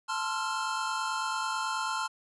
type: chord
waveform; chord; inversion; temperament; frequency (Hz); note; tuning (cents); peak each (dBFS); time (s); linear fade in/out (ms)
square; F major seventh; first; equal with one note detuned; 880 / 1046.5 / 1347.8 / 1396.9; A5 / C6 / E6 / F6; 0 / 0 / +38 / 0; -36 / -35 / -39 / -36; 0.08-2.08; 20
effects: resampled to 22050 Hz